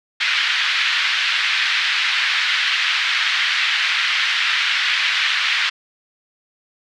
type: band-pass noise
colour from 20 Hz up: pink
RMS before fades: -19 dBFS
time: 0.2-5.7 s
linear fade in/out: 10 ms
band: 1600 to 3900 Hz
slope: 24 dB/octave
effects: none